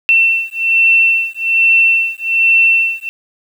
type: beating tone pair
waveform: sine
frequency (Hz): 2693 / 2694.2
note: E7 / E7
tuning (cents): +36 / +37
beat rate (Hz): 1.2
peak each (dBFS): -12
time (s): 0.09-3.09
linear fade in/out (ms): 0
effects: 7-bit